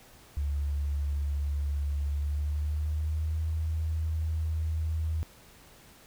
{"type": "tone with pitch glide", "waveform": "sine", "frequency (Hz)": [71.7, 79.56], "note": ["D2", "D#2"], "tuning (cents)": [-41, 39], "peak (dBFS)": -27, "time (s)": [0.37, 5.23], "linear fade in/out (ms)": 0, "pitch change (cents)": 180, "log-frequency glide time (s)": [2.09, 3.45], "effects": ["pink hiss -55 dBFS RMS until 6.06 s"]}